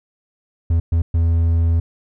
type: tone bursts at uneven times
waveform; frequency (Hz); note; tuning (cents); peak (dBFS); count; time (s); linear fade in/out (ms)
triangle; 83.2; E2; +17; -11; 3; 0.7-0.8 / 0.92-1.02 / 1.14-1.8; 5
effects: none